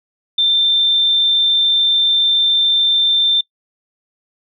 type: tone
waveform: sine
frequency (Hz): 3573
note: A7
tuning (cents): +26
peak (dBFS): -11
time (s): 0.38-3.41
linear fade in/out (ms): 5
effects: noise-tail reverb RT60 0.1 s tail -23 dB re dry